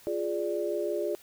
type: chord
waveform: sine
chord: D diminished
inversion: first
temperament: equal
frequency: 349.2 / 415.3 / 587.3 Hz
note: F4 / Ab4 / D5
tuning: 0 / 0 / 0 cents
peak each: -32 dBFS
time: 0.07-1.15 s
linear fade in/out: 0 ms
effects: white hiss -55 dBFS RMS until 1.22 s